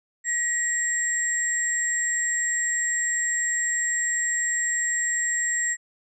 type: tone pair together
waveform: sine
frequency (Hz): 1903 / 7566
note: A#6 / A#8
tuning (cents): +35 / +25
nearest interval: 2 octaves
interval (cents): 2390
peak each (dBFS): -25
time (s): 0.24-5.77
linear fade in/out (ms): 50
effects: none